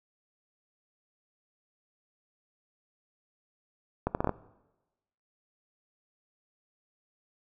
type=accelerating click train; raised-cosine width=1 ms; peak=-13 dBFS; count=6; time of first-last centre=4.07-4.293 s; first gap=79 ms; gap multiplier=0.71; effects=noise-tail reverb RT60 1.0 s tail -19 dB re dry